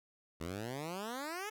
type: exponential sweep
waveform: 10% pulse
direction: up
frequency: 77.78 to 440 Hz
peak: -31 dBFS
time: 0.4-1.5 s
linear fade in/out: 10 ms
effects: none